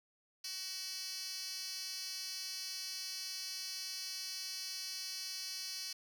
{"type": "tone with high-pass filter", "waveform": "10% pulse", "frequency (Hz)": 376.5, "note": "F#4", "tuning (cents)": 30, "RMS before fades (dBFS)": -43, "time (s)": [0.44, 5.93], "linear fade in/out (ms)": 5, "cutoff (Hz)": 4200, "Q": 5.6, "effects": []}